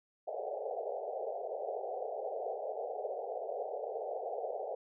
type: band-pass noise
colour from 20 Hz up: white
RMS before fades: -39 dBFS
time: 0.27-4.75 s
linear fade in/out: 5 ms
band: 410 to 770 Hz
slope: 96 dB/octave
effects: none